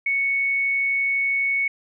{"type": "tone", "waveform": "sine", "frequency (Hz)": 2217, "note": "C#7", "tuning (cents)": 0, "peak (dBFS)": -19, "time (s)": [0.06, 1.68], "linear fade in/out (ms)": 5, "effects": []}